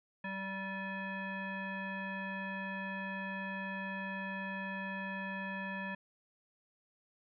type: tone with frequency modulation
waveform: sine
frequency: 967 Hz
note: B5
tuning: 37 cents flat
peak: -37 dBFS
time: 0.24-5.95 s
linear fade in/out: 5 ms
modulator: 775 Hz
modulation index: 1.7
effects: none